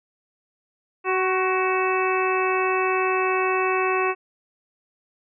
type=harmonic tone with a mistuned harmonic; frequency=375.1 Hz; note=F#4; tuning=24 cents sharp; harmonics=1 / 2 / 3 / 4 / 5 / 6 / 7; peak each=-23 / -28 / -25 / -32 / -32 / -33 / -28 dBFS; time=1.04-4.15 s; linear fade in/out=50 ms; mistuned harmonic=3; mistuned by=-26 cents; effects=none